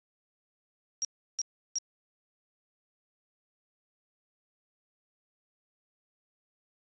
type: tone bursts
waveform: sine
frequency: 5640 Hz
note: F8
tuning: 16 cents sharp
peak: -28 dBFS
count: 3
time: 1.02-1.784 s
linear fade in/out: 0 ms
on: 28 ms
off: 340 ms
effects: resampled to 16000 Hz